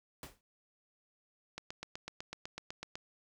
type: noise with exponential decay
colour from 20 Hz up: pink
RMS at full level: -43 dBFS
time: 0.23-0.41 s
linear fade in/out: 1 ms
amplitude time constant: 38 ms
type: click train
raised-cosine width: 0.2 ms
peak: -24 dBFS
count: 12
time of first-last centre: 1.58-2.955 s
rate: 8 Hz
effects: none